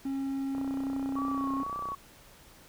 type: tone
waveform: triangle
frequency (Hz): 271.7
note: C#4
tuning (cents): -35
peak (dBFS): -28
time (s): 0.05-1.63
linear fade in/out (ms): 5
type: click train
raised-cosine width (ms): 1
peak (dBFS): -28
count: 44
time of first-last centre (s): 0.55-1.919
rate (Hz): 31.4
type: tone with vibrato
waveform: sine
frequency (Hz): 1123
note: C#6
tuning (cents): +22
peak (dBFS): -33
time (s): 1.16-1.95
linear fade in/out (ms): 5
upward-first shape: triangle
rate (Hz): 2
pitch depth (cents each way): 62
effects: pink hiss -55 dBFS RMS until 2.68 s